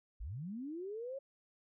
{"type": "linear sweep", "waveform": "sine", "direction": "up", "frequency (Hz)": [40.24, 557], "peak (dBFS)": -40, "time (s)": [0.2, 1.19], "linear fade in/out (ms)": 10, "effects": []}